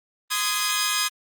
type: chord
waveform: 10% pulse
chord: Ab major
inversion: first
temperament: equal with one note detuned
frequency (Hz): 1027.3 / 1244.5 / 1661.2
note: C6 / Eb6 / Ab6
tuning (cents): -32 / 0 / 0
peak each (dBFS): -20 / -17 / -17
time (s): 0.3-1.09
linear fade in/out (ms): 20
effects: Opus 32 kbps